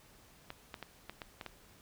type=clicks; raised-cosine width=0.3 ms; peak=-26 dBFS; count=7; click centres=0.504 / 0.742 / 0.827 / 1.096 / 1.218 / 1.412 / 1.463 s; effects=pink hiss -61 dBFS RMS until 1.81 s